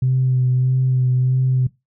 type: tone with vibrato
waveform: sine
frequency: 128.3 Hz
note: C3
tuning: 34 cents flat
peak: -13 dBFS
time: 0.02-1.67 s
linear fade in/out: 5 ms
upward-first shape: sine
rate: 1.6 Hz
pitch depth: 22 cents each way
effects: noise-tail reverb RT60 0.2 s tail -20 dB re dry + tanh soft clip ceiling -9 dBFS